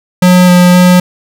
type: tone with pitch steps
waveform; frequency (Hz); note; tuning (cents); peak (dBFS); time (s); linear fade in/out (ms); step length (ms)
square; 180.8 / 178.6 / 180.2; F#3 / F3 / F#3; -40 / +39 / -45; -3; 0.22-1; 5; 260
effects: none